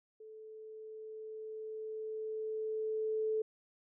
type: tone with level ramp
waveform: sine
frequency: 436.2 Hz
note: A4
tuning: 15 cents flat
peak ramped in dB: -49 to -30 dBFS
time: 0.2-3.42 s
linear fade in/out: 5 ms
effects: none